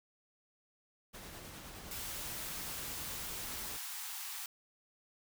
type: noise with tremolo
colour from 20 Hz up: pink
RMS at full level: -48 dBFS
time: 1.13-3.78 s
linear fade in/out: 20 ms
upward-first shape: sine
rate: 9.7 Hz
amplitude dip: 25%
type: high-pass noise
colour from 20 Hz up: white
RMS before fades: -43 dBFS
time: 1.91-4.46 s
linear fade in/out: 2 ms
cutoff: 750 Hz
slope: 96 dB/octave
effects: none